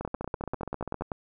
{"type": "two click trains", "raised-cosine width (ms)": 1, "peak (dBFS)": [-17, -20], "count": [12, 16], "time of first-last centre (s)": [[0.05, 1.118], [0.01, 1.01]], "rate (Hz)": [10.3, 15], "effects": []}